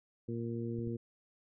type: harmonic tone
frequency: 116.54 Hz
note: A#2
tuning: in tune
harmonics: 1 / 2 / 3 / 4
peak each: -39 / -39 / -41 / -45 dBFS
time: 0.28-0.97 s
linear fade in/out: 10 ms
type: clicks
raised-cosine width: 5 ms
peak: -35 dBFS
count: 2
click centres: 0.789 / 0.874 s
effects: none